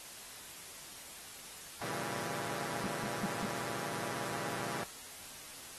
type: chord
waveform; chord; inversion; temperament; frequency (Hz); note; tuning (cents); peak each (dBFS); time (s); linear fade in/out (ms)
5% pulse; A# diminished seventh; none; equal; 116.54 / 138.59 / 164.81 / 196; A#2 / C#3 / E3 / G3; 0 / 0 / 0 / 0; -33; 1.81-4.84; 5
type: tone bursts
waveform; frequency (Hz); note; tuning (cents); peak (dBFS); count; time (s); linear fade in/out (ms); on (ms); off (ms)
sine; 200; G3; +35; -34; 4; 2.84-3.454; 0; 26; 170
effects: white hiss -49 dBFS RMS until 5.78 s + AAC 32 kbps